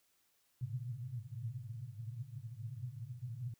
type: band-pass noise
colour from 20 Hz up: white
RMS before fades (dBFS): -44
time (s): 0.61-3.54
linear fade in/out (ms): 2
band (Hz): 110 to 130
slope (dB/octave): 96
effects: white hiss -75 dBFS RMS until 3.59 s